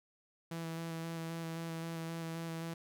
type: tone with vibrato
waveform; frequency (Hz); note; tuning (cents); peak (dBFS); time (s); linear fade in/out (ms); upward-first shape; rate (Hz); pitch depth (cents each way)
sawtooth; 164.81; E3; 0; -35; 0.51-2.74; 5; square; 3.8; 12
effects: none